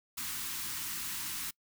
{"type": "band-stop noise", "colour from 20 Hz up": "white", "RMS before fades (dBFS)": -38, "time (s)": [0.17, 1.51], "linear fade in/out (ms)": 10, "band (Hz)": [350, 920], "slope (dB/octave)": 48, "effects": ["noise-tail reverb RT60 0.1 s tail -25 dB re dry"]}